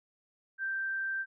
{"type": "tone", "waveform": "sine", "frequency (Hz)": 1568, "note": "G6", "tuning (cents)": 0, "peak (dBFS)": -31, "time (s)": [0.58, 1.26], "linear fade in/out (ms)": 50, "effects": []}